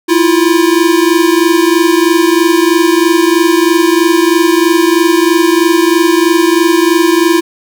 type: tone pair together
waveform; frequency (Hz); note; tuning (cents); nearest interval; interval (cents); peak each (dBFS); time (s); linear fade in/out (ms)
square; 326.1 / 349.2; E4 / F4; -19 / 0; minor second; 119; -10; 0.08-7.41; 20
effects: none